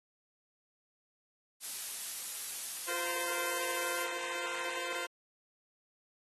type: noise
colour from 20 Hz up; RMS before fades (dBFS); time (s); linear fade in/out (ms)
blue; -38; 1.6-4.07; 50
type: chord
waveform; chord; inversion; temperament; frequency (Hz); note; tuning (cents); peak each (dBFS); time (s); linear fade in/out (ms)
10% pulse; F suspended fourth; none; equal with one note detuned; 349.2 / 466.2 / 517.2; F4 / Bb4 / C5; 0 / 0 / -20; -35 / -36 / -30; 2.87-5.07; 20
effects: AAC 32 kbps